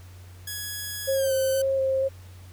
5% pulse tone with pitch glide, 1674 to 1526.2 Hz, G#6 to G6, +13 to -47 cents, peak -21 dBFS, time 0.47-1.62 s, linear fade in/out 5 ms, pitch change -160 cents, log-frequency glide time 1.13-1.32 s
sine tone with vibrato, 535 Hz, C5, 38 cents sharp, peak -21 dBFS, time 1.07-2.09 s, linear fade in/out 20 ms, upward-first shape square, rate 2.1 Hz, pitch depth 11 cents each way
effects added 91 Hz sine -43 dBFS peak until 2.52 s + pink hiss -54 dBFS RMS until 2.52 s

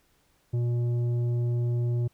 sine tone with tanh clipping, 120 Hz, B2, 49 cents flat, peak -25 dBFS, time 0.53-2.08 s, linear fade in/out 10 ms, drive 8 dB, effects pink hiss -67 dBFS RMS until 2.13 s

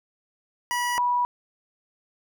25% pulse / sine tone pair in turn, 972 / 976 Hz, B5 / B5, -28 / -21 cents, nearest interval unison, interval 7 cents, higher second, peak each -20 dBFS, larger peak neither, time 0.71-0.98 / 0.98-1.25 s, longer neither, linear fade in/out 0 ms, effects none

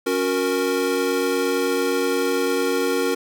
square chord, F# major, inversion second, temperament equal with one note detuned, 277.2 / 366 / 466.2 Hz, C#4 / F#4 / A#4, 0 / -19 / 0 cents, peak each -26 / -25 / -23 dBFS, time 0.06-3.15 s, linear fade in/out 10 ms, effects none

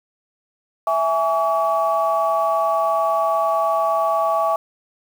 sine chord, C# minor, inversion first, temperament equal with one note detuned, 659.3 / 830.6 / 1136.6 Hz, E5 / G#5 / C#6, 0 / 0 / +43 cents, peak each -19 / -22 / -20 dBFS, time 0.87-4.56 s, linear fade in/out 2 ms, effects tanh soft clip ceiling -7 dBFS + 7-bit

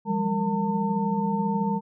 sine tone cluster, 170.6 / 184.6 / 203.1 / 460.9 / 902 Hz, F3 / F#3 / G#3 / A#4 / A5, -40 / -4 / -38 / -20 / +43 cents, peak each -32 / -33 / -25 / -33 / -28 dBFS, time 0.05-1.81 s, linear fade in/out 50 ms, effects none

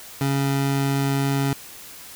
25% pulse tone, 138.2 Hz, C#3, 5 cents flat, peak -16 dBFS, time 0.21-1.53 s, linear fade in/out 2 ms, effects white hiss -41 dBFS RMS until 2.15 s

